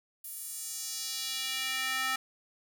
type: tone with high-pass filter sweep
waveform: square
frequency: 261.6 Hz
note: C4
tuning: in tune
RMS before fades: -35 dBFS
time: 0.24-2.16 s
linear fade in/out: 5 ms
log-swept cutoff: 12000 to 1400 Hz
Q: 1.5
effects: none